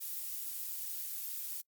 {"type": "noise", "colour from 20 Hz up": "violet", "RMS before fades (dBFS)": -40, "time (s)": [0, 1.62], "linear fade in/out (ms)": 20, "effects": ["noise-tail reverb RT60 0.1 s tail -26 dB re dry", "Opus 48 kbps"]}